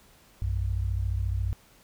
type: tone pair together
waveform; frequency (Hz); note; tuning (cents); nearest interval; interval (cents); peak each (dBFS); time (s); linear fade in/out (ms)
sine; 60.4 / 94.67; B1 / F#2; -38 / +40; minor sixth; 778; -28; 0.42-1.53; 0
effects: pink hiss -58 dBFS RMS until 1.83 s